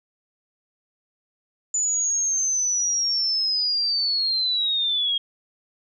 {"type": "linear sweep", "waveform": "sine", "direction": "down", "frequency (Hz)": [7010, 3245], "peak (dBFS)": -20, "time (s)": [1.74, 5.18], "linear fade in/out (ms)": 5, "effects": []}